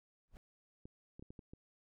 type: noise with exponential growth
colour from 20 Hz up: brown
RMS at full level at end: -45 dBFS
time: 0.28-0.37 s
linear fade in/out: 0 ms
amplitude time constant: 18 ms
type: clicks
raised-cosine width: 3 ms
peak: -38 dBFS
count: 6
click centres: 0.855 / 1.195 / 1.225 / 1.305 / 1.392 / 1.535 s
effects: none